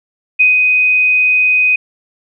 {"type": "tone with ADSR envelope", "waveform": "sine", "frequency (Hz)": 2502, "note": "D#7", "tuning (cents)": 9, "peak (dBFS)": -5, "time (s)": [0.39, 1.76], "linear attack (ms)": 16, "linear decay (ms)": 150, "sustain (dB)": -3, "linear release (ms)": 6, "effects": []}